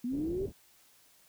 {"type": "linear sweep", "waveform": "sine", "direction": "up", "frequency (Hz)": [233.4, 403.4], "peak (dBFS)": -31, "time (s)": [0.04, 0.46], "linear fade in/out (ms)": 5}
{"type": "low-pass noise", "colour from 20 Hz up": "pink", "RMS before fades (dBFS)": -42, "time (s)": [0.1, 0.53], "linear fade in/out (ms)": 50, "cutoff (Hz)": 460, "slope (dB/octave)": 24}
{"effects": ["white hiss -63 dBFS RMS until 1.28 s"]}